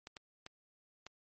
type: clicks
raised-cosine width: 0.2 ms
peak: -30 dBFS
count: 4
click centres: 0.071 / 0.168 / 0.464 / 1.066 s
effects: MP3 32 kbps